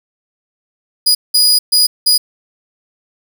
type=tone bursts at uneven times; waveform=sawtooth; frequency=4920 Hz; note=D#8; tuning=20 cents flat; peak=-5 dBFS; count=4; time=1.06-1.15 / 1.34-1.59 / 1.72-1.87 / 2.06-2.18 s; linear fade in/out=10 ms; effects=none